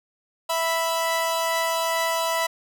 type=tone pair together; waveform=sawtooth; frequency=659.3 / 987.8 Hz; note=E5 / B5; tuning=0 / 0 cents; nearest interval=perfect fifth; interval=700 cents; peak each=-21 dBFS; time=0.49-2.47 s; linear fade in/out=10 ms; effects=none